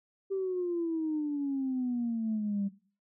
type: exponential sweep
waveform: sine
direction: down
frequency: 392 to 196 Hz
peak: -28 dBFS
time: 0.3-2.69 s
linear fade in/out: 20 ms
effects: noise-tail reverb RT60 0.4 s tail -17 dB re dry + tanh soft clip ceiling -24 dBFS